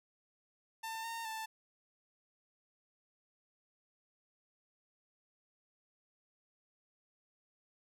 sawtooth tone with pitch steps, 896 / 916 / 884 Hz, A5 / A#5 / A5, +31 / -31 / +8 cents, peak -36 dBFS, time 0.83-1.46 s, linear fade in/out 10 ms, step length 210 ms, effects none

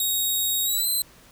5% pulse tone with pitch glide, 3772 to 4066 Hz, A#7 to B7, +20 to +50 cents, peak -15 dBFS, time 0-1.02 s, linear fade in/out 2 ms, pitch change +130 cents, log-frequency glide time 0.64-0.87 s, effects pink hiss -52 dBFS RMS until 1.31 s

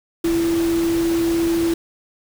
sine tone in noise, 334.3 Hz, E4, 24 cents sharp, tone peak -16 dBFS, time 0.24-1.74 s, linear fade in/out 5 ms, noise pink, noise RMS -30 dBFS, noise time 0.24-1.74 s, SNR +11 dB, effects none

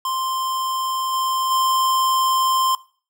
square tone with level steps, 1046.5 Hz, C6, in tune, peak -22 / -20 / -17 dBFS, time 0.05-2.75 s, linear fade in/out 2 ms, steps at 1.12 / 1.5 s, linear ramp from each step 20 ms, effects noise-tail reverb RT60 0.4 s tail -19 dB re dry

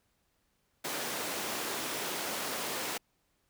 pink high-pass noise, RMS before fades -36 dBFS, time 0.84-2.98 s, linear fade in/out 10 ms, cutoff 310 Hz, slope 12 dB/octave, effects pink hiss -75 dBFS RMS until 3.49 s

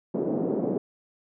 white band-pass noise, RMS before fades -27 dBFS, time 0.14-0.78 s, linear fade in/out 5 ms, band 180 to 480 Hz, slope 24 dB/octave, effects none

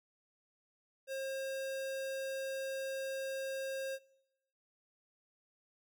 square tone, 536 Hz, C5, 42 cents sharp, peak -38 dBFS, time 1.07-3.99 s, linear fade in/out 50 ms, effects noise-tail reverb RT60 0.9 s tail -23 dB re dry

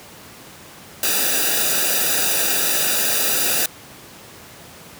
white noise with comb filter, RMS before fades -19 dBFS, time 1.03-3.66 s, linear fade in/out 2 ms, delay 0.93 ms, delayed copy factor -0.85, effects pink hiss -41 dBFS RMS until 4.99 s + high-pass 100 Hz 12 dB/octave

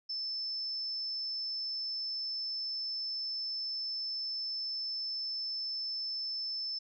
sine tone, 5274 Hz, E8, in tune, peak -34 dBFS, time 0.09-6.79 s, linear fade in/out 10 ms, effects none

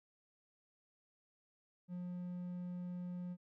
triangle tone, 178.3 Hz, F3, 36 cents sharp, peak -39 dBFS, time 1.88-3.37 s, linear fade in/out 50 ms, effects none

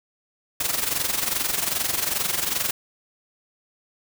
white noise with amplitude modulation, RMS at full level -22 dBFS, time 0.6-2.71 s, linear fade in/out 5 ms, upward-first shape sine, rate 22.5 Hz, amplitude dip 70%, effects none

